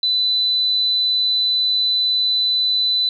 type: tone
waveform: sine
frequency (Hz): 3999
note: B7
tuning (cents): +21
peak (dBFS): -15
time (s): 0.03-3.09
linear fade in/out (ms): 2
effects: 9-bit